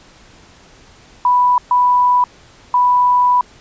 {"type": "tone bursts at uneven times", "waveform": "sine", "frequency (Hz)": 987.8, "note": "B5", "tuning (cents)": 0, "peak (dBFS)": -9, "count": 3, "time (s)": [[1.25, 1.58], [1.71, 2.24], [2.74, 3.41]], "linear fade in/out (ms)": 2, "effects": ["pink hiss -45 dBFS RMS until 3.6 s", "resampled to 16000 Hz"]}